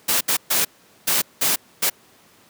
white noise bursts at uneven times, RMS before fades -19 dBFS, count 6, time 0.08-0.21 / 0.28-0.37 / 0.5-0.65 / 1.07-1.22 / 1.41-1.56 / 1.82-1.9 s, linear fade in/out 10 ms, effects pink hiss -53 dBFS RMS until 2.49 s + high-pass 150 Hz 12 dB/octave

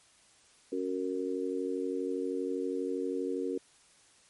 harmonic tone, 92.5 Hz, F#2, in tune, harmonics 3 / 4 / 5, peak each -35 / -35 / -35 dBFS, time 0.72-3.58 s, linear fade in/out 5 ms, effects white hiss -62 dBFS RMS until 4.29 s + MP3 48 kbps

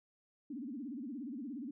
sine tone with vibrato, 261.6 Hz, C4, in tune, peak -40 dBFS, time 0.5-1.71 s, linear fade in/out 5 ms, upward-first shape sine, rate 17 Hz, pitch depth 250 cents each way, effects none

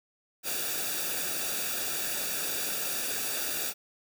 white noise with comb filter, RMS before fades -32 dBFS, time 0.43-3.74 s, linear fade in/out 50 ms, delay 0.96 ms, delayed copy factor -0.7, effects none

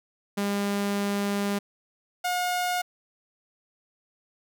sawtooth tone pair in turn, 201.7 / 718.8 Hz, G3 / F5, +50 / +50 cents, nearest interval octave + minor seventh, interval 2200 cents, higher second, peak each -21 dBFS, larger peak neither, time 0.37-1.59 / 2.24-2.82 s, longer first, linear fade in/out 10 ms, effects none

